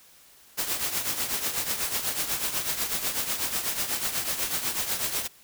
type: noise with tremolo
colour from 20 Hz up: white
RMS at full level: -26 dBFS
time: 0.57-5.28 s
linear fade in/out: 20 ms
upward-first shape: triangle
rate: 8.1 Hz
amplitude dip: 70%
effects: white hiss -55 dBFS RMS until 5.43 s